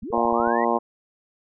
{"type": "linear sweep", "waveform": "sine", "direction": "up", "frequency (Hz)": [174.61, 2000], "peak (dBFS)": -30, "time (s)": [0.02, 0.65], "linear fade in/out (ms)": 10}
{"type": "click train", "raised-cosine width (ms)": 5, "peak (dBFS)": -30, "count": 7, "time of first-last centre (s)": [0.03, 0.474], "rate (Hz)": 13.5}
{"type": "harmonic tone", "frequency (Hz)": 117.4, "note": "A#2", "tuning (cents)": 13, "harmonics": [2, 3, 4, 5, 6, 7, 8, 9], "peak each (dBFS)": [-27, -27, -27, -27, -27, -27, -27, -27], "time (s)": [0.12, 0.79], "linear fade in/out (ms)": 20}
{"effects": []}